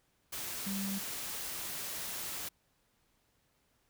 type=tone in noise; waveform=sine; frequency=196.4 Hz; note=G3; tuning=4 cents sharp; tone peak=-35 dBFS; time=0.66-0.99 s; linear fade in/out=10 ms; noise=white; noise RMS=-40 dBFS; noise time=0.32-2.49 s; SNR=+2 dB; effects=pink hiss -74 dBFS RMS until 3.89 s